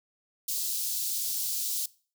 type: high-pass noise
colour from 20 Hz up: white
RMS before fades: -31 dBFS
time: 0.48-1.86 s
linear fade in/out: 5 ms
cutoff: 4000 Hz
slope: 24 dB/octave
effects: noise-tail reverb RT60 0.4 s tail -21 dB re dry